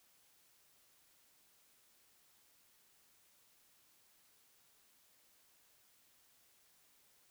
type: silence
effects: white hiss -70 dBFS RMS until 7.3 s